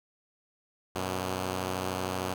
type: tone pair together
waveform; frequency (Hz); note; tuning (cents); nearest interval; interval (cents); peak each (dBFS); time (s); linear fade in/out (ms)
5% pulse; 93 / 122.18; F#2 / B2; +9 / -18; perfect fourth; 473; -20 / -27; 0.95-2.34; 5
effects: none